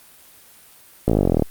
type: slowing click train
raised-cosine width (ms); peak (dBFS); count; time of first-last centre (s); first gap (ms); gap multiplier
2; -3; 17; 1.08-1.423; 17; 1.03
effects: white hiss -48 dBFS RMS until 1.5 s + Opus 32 kbps